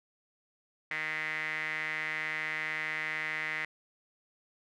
sawtooth tone with band-pass filter, 155.56 Hz, D#3, in tune, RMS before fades -35 dBFS, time 0.91-3.65 s, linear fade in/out 0 ms, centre 2000 Hz, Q 7.7, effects none

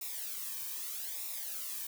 blue noise with flanger, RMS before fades -40 dBFS, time 0.01-1.87 s, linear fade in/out 5 ms, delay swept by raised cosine 0.64 to 1.48 ms, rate 0.8 Hz, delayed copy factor -0.75, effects none

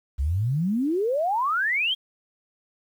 sine exponential sweep, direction up, 63 to 3322 Hz, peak -21 dBFS, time 0.18-1.95 s, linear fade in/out 20 ms, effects 9-bit

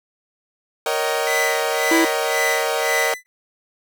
sawtooth chord, Eb dominant seventh, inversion second, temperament equal with one note detuned, 466.2 / 554.4 / 622.3 / 766.5 Hz, Bb4 / Db5 / Eb5 / G5, 0 / 0 / 0 / -39 cents, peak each -20 / -22 / -21 / -22 dBFS, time 0.86-3.14 s, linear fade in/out 2 ms
45% pulse tone with tremolo, 2000 Hz, B6, 21 cents sharp, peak -19 dBFS, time 1.27-3.26 s, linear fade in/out 0 ms, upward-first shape sine, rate 1.9 Hz, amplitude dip 100%
square tone, 329.6 Hz, E4, in tune, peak -16 dBFS, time 1.91-2.05 s, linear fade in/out 5 ms
effects none

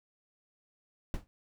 brown noise with exponential decay, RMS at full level -31 dBFS, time 1.14-1.27 s, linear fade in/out 0 ms, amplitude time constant 28 ms, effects none

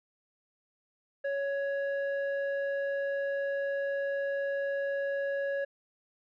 square tone with low-pass filter, 557 Hz, C#5, 8 cents sharp, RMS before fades -32 dBFS, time 1.24-5.65 s, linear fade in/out 10 ms, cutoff 1300 Hz, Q 8.6, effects none

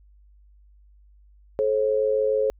sine tone pair together, 431.7 / 538.3 Hz, A4 / C5, -33 / +49 cents, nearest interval major third, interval 382 cents, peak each -22 dBFS, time 1.59-2.5 s, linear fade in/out 0 ms, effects added 50 Hz sine -51 dBFS peak until 2.59 s

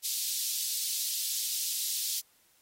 pink high-pass noise, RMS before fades -33 dBFS, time 0.03-2.21 s, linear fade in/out 20 ms, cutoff 3900 Hz, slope 24 dB/octave, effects white hiss -66 dBFS RMS until 2.61 s + AAC 48 kbps

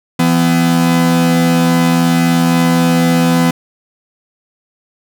45% pulse tone pair together, 168 / 251.7 Hz, E3 / B3, +33 / +33 cents, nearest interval perfect fifth, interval 700 cents, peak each -12 dBFS, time 0.19-3.51 s, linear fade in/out 5 ms, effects none

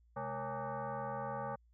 sine tone with frequency modulation, 130.81 Hz, C3, in tune, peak -37 dBFS, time 0.16-1.56 s, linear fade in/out 10 ms, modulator 343 Hz, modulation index 3.2, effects added 58 Hz sine -64 dBFS peak until 1.73 s

